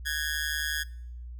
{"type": "tone with amplitude modulation", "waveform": "sawtooth", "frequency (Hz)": 1661.2, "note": "G#6", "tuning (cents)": 0, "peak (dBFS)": -21, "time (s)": [0.05, 0.84], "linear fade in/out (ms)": 20, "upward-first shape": "sine", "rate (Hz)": 151, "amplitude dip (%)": 90, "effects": ["noise-tail reverb RT60 0.7 s tail -23 dB re dry", "added 60 Hz sine -38 dBFS peak until 1.39 s"]}